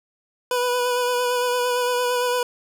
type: tone with vibrato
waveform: 25% pulse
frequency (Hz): 493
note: B4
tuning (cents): -3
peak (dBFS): -16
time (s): 0.51-2.43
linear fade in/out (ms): 2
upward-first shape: sine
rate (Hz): 8.8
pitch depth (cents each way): 22
effects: none